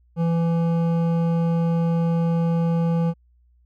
sine tone with hard clipping, 167.3 Hz, E3, 26 cents sharp, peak -20 dBFS, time 0.16-3.14 s, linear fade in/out 50 ms, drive 11 dB, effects added 60 Hz sine -55 dBFS peak until 3.65 s

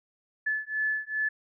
sine beating tone pair, 1729 / 1731.5 Hz, A6 / A6, -31 / -28 cents, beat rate 2.5 Hz, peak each -30 dBFS, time 0.46-1.29 s, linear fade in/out 10 ms, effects none

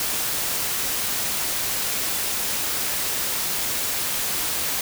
white noise, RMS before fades -25 dBFS, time 0-4.81 s, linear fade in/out 2 ms, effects none

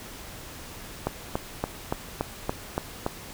click train, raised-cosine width 1 ms, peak -11 dBFS, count 8, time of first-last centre 1.07-3.064 s, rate 3.51 Hz, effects pink hiss -42 dBFS RMS until 3.33 s

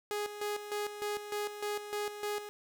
sawtooth tone with tremolo, 415.3 Hz, G#4, in tune, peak -29 dBFS, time 0.11-2.49 s, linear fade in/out 0 ms, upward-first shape square, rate 3.3 Hz, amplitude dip 65%, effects 10-bit

